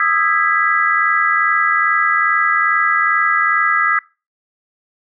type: chord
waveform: sine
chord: E major seventh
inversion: third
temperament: just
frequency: 1236.1 / 1318.5 / 1648.1 / 1977.8 Hz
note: D#6 / E6 / G#6 / B6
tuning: -12 / 0 / -14 / +2 cents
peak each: -18 dBFS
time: 0-3.99 s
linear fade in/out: 2 ms
effects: noise-tail reverb RT60 0.3 s tail -23 dB re dry